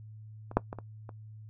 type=clicks; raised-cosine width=1 ms; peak=-28 / -8 / -23 / -26 / -30 dBFS; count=5; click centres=0.514 / 0.57 / 0.729 / 0.787 / 1.092 s; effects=noise-tail reverb RT60 0.1 s tail -19 dB re dry + added 108 Hz sine -45 dBFS peak until 1.49 s